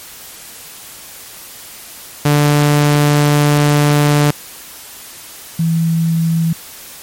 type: tone pair in turn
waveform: sawtooth / sine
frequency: 146.83 / 164.39 Hz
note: D3 / E3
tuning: 0 / -4 cents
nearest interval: major second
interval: 196 cents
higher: second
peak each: -5 / -11 dBFS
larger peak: first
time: 2.25-4.31 / 5.59-6.53 s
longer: first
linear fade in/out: 5 ms
effects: white hiss -34 dBFS RMS until 7.02 s + MP3 64 kbps